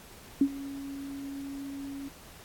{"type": "tone with ADSR envelope", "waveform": "sine", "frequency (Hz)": 277.2, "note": "C#4", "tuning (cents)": 0, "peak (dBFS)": -17, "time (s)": [0.41, 2.09], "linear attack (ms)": 4, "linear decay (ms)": 65, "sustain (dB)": -19, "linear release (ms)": 13, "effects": ["pink hiss -51 dBFS RMS until 2.44 s", "AAC 64 kbps"]}